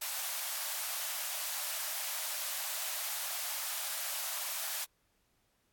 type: high-pass noise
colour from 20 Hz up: white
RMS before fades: -37 dBFS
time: 0.01-4.85 s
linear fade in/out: 10 ms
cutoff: 570 Hz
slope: 96 dB/octave
effects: pink hiss -75 dBFS RMS until 5.72 s + AAC 64 kbps